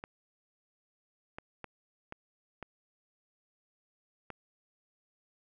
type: clicks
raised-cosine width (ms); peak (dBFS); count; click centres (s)
0.5; -26; 6; 0.039 / 1.385 / 1.643 / 2.124 / 2.627 / 4.303
effects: none